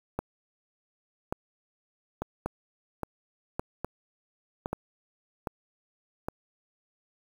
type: two click trains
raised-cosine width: 1 ms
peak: -15 / -17 dBFS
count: 5 / 6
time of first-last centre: 0.19-4.73 / 2.22-6.285 s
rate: 0.881 / 1.23 Hz
effects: 7-bit